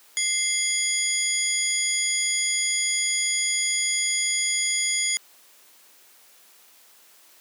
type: tone cluster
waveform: sine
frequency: 2087 / 3338 / 4923 / 6820 / 9570 Hz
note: C7 / G#7 / D#8 / G#8 / D9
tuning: -5 / +8 / -19 / +45 / +32 cents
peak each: -28 / -29 / -32 / -25 / -30 dBFS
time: 0.17-5.17 s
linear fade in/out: 0 ms
effects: white hiss -54 dBFS RMS until 7.4 s + high-pass 300 Hz 12 dB/octave